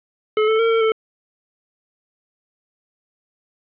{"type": "tone with pitch steps", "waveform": "square", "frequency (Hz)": [430.3, 440, 456.2, 452.7, 441.7], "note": ["A4", "A4", "A#4", "A4", "A4"], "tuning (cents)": [-39, 0, -37, 49, 7], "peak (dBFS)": -15, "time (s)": [0.37, 0.92], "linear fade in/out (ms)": 2, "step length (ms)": 110, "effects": ["resampled to 8000 Hz", "9-bit"]}